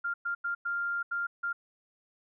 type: tone bursts at uneven times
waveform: sine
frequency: 1396.9 Hz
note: F6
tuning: in tune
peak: -29 dBFS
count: 6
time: 0.04-0.14 / 0.25-0.35 / 0.44-0.55 / 0.65-1.03 / 1.11-1.27 / 1.43-1.53 s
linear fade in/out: 10 ms
effects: none